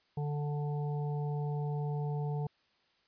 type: harmonic tone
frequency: 146.83 Hz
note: D3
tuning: in tune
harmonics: 1 / 3 / 5 / 6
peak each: -32 / -42 / -46 / -48 dBFS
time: 0.17-2.47 s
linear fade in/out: 5 ms
effects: white hiss -71 dBFS RMS until 3.07 s + resampled to 11025 Hz